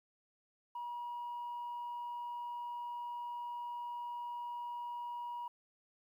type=tone; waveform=sine; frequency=960 Hz; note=B5; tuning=49 cents flat; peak=-38 dBFS; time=0.75-5.48 s; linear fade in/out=5 ms; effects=tanh soft clip ceiling -37 dBFS + 12-bit